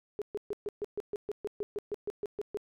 sine tone bursts, 413.4 Hz, G#4, 8 cents flat, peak -31 dBFS, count 16, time 0.19-2.572 s, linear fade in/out 0 ms, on 27 ms, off 130 ms, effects none

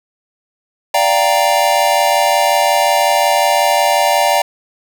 square chord, G minor seventh, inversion second, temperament equal, 587.3 / 698.5 / 784 / 932.3 Hz, D5 / F5 / G5 / Bb5, 0 / 0 / 0 / 0 cents, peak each -17 dBFS, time 0.94-4.42 s, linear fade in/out 5 ms, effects none

